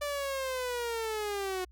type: linear sweep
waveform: sawtooth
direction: down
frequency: 587.3 to 363.5 Hz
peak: -28 dBFS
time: 0.01-1.65 s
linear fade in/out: 10 ms
effects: added 60 Hz sine -53 dBFS peak until 1.71 s